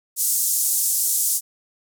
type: band-pass noise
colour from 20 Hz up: pink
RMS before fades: -21 dBFS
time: 0.16-1.41 s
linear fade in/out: 50 ms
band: 7000 to 15000 Hz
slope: 24 dB/octave
effects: none